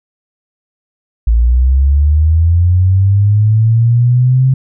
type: linear sweep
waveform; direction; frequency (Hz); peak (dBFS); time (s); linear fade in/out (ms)
sine; up; 55 to 132.9; -6; 1.27-4.54; 5
effects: none